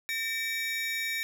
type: tone cluster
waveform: square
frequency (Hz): 1816 / 2302 / 3757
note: A#6 / D7 / A#7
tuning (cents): -46 / -35 / +13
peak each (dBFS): -36 / -33 / -38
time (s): 0.09-1.23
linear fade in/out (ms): 0
effects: none